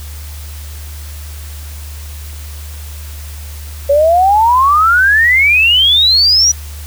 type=exponential sweep; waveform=sine; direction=up; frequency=552 to 5920 Hz; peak=-6 dBFS; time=3.89-6.52 s; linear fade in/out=10 ms; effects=added 74 Hz sine -25 dBFS peak until 6.86 s + white hiss -35 dBFS RMS until 6.86 s